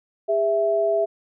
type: tone pair together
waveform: sine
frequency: 405.3 / 659.3 Hz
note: G#4 / E5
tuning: -42 / 0 cents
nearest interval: minor sixth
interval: 842 cents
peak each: -23 / -19 dBFS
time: 0.28-1.06 s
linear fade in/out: 20 ms
effects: none